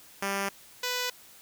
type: tone pair in turn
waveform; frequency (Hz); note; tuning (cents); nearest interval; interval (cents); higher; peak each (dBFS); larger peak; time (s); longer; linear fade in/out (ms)
5% pulse; 197.6 / 496.1; G3 / B4; +14 / +8; octave + major third; 1594; second; -17; neither; 0.22-0.49 / 0.83-1.1; neither; 5
effects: white hiss -53 dBFS RMS until 1.41 s